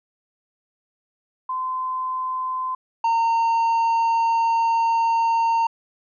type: tone pair in turn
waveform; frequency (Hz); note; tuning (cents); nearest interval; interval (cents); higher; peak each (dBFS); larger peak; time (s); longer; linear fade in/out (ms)
sine / triangle; 1029 / 916.7; C6 / A#5; -29 / -29; major second; 200; first; -23 / -15; second; 1.49-2.75 / 3.04-5.67; second; 5
effects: resampled to 16000 Hz